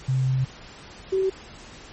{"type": "tone pair in turn", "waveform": "sine", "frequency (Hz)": [130.81, 381.7], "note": ["C3", "G4"], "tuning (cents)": [0, -46], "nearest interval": "octave + perfect fifth", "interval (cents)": 1854, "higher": "second", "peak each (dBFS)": -19, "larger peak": "neither", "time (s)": [[0.08, 0.45], [1.12, 1.3]], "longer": "first", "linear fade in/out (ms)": 10, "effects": ["pink hiss -44 dBFS RMS until 1.92 s", "MP3 32 kbps"]}